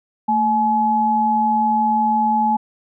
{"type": "tone pair together", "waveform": "sine", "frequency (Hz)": [223.6, 850.3], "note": ["A3", "G#5"], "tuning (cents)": [28, 41], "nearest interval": "octave + major seventh", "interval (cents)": 2313, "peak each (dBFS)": [-21, -15], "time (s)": [0.28, 2.57], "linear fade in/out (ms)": 10, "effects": []}